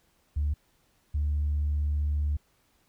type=tone pair in turn; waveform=sine; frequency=73.42 / 73.73 Hz; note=D2 / D2; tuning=0 / +7 cents; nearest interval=unison; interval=7 cents; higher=second; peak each=-23 / -23 dBFS; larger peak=neither; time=0.36-0.54 / 1.14-2.37 s; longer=second; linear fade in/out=10 ms; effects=tanh soft clip ceiling -21 dBFS + pink hiss -68 dBFS RMS until 2.88 s